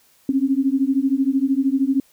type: beating tone pair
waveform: sine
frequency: 263.7 / 276.7 Hz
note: C4 / C#4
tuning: +14 / -3 cents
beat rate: 13 Hz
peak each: -19 / -19 dBFS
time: 0.29-2 s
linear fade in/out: 2 ms
effects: white hiss -57 dBFS RMS until 2.12 s